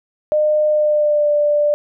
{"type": "tone with pitch glide", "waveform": "sine", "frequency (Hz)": [607, 590.1], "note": ["D#5", "D5"], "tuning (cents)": [-43, 8], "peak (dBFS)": -12, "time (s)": [0.32, 1.74], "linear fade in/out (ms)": 0, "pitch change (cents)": -49, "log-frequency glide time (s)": [0.69, 1.3], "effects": []}